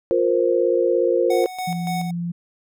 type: chord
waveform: sine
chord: F suspended fourth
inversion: none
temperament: equal with one note detuned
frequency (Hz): 353.3 / 466.2 / 523.3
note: F4 / Bb4 / C5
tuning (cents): +20 / 0 / 0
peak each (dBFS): -20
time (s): 0.11-1.46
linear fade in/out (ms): 0
type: tone with tremolo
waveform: square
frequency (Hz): 740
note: F#5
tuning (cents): 0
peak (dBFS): -25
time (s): 1.3-2.11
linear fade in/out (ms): 5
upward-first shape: square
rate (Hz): 3.5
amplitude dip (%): 60
type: tone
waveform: sine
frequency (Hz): 172.1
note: F3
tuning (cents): -25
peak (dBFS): -23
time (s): 1.67-2.32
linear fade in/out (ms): 10
effects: none